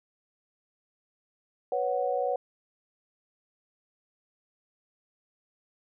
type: chord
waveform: sine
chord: B suspended second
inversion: none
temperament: just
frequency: 493.9 / 555.6 / 740.8 Hz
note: B4 / C#5 / F#5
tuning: 0 / +4 / +2 cents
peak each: -30 dBFS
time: 1.72-2.36 s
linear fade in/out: 2 ms
effects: none